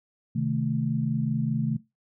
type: chord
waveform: sine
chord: A diminished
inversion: first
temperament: equal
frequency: 130.81 / 155.56 / 220 Hz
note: C3 / Eb3 / A3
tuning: 0 / 0 / 0 cents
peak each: -28 dBFS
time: 0.35-1.77 s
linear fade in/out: 10 ms
effects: noise-tail reverb RT60 0.2 s tail -18 dB re dry